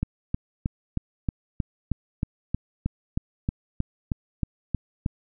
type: click train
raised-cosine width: 5 ms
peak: -12 dBFS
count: 17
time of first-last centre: 0.03-5.061 s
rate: 3.18 Hz
effects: none